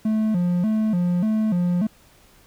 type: tone with vibrato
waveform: triangle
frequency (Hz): 196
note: G3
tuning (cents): 0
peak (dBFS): -16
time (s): 0.05-1.87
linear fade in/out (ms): 5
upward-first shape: square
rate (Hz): 1.7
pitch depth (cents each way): 180
effects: pink hiss -54 dBFS RMS until 2.46 s